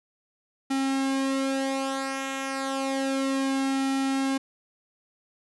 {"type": "tone with flanger", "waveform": "sawtooth", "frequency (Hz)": 269.6, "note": "C#4", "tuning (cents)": -48, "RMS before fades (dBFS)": -27, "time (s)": [0.7, 4.38], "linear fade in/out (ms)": 10, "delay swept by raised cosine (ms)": [1.9, 3.5], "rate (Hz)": 0.31, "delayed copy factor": -0.65, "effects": ["resampled to 24000 Hz"]}